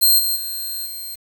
5% pulse tone with level steps, 4186 Hz, C8, in tune, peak -4 / -11 / -18 / -22 dBFS, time 0.01-1.16 s, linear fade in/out 20 ms, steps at 0.18 / 0.35 / 0.85 s, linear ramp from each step 20 ms, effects 7-bit

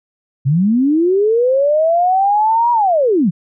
sine linear two-way sweep, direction up then down, 125.9 to 967 to 148.5 Hz, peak -10 dBFS, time 0.45-3.31 s, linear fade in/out 20 ms, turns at 2.72 s, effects none

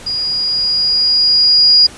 sine tone with level ramp, 4875 Hz, D#8, 36 cents flat, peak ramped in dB -16 to -4 dBFS, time 0.06-1.87 s, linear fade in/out 10 ms, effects pink hiss -35 dBFS RMS until 1.97 s + resampled to 24000 Hz

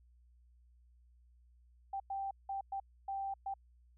sine tone bursts at uneven times, 784 Hz, G5, in tune, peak -36 dBFS, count 6, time 1.93-2 / 2.1-2.31 / 2.49-2.61 / 2.72-2.8 / 3.08-3.34 / 3.46-3.54 s, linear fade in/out 5 ms, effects added 60 Hz sine -62 dBFS peak until 3.97 s

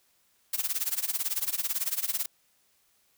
blue noise with tremolo, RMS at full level -27 dBFS, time 0.53-2.26 s, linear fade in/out 5 ms, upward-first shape sine, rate 18 Hz, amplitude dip 90%, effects white hiss -68 dBFS RMS until 3.17 s

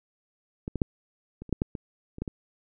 clicks, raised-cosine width 3 ms, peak -19 / -17 / -10 / -26 / -30 / -11 / -12 / -21 / -27 / -17 / -20 dBFS, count 11, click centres 0.679 / 0.757 / 0.818 / 1.42 / 1.493 / 1.527 / 1.619 / 1.752 / 2.184 / 2.22 / 2.278 s, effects none

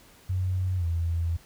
sine tone with pitch glide, 92.5 to 83.85 Hz, F#2 to E2, 0 to +30 cents, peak -24 dBFS, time 0.29-1.37 s, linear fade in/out 10 ms, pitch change -170 cents, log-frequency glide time 0.77-0.85 s, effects pink hiss -55 dBFS RMS until 1.45 s

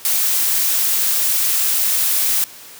blue noise, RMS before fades -17 dBFS, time 0.05-2.44 s, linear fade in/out 0 ms, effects white hiss -39 dBFS RMS until 2.79 s + high-pass 100 Hz 12 dB/octave

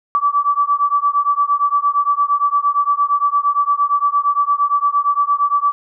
sine beating tone pair, 1150 / 1158.7 Hz, D6 / D6, -37 / -24 cents, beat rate 8.7 Hz, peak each -16 dBFS, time 0.15-5.72 s, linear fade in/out 0 ms, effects none

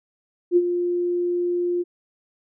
sine tone with ADSR envelope, 351.8 Hz, F4, 13 cents sharp, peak -11 dBFS, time 0.51-1.84 s, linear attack 55 ms, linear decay 46 ms, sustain -9 dB, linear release 29 ms, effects none

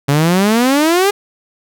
sawtooth exponential sweep, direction up, 136.9 to 415.3 Hz, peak -6 dBFS, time 0.08-1.11 s, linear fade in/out 10 ms, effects none

